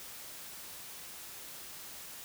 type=silence; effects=white hiss -47 dBFS RMS until 2.24 s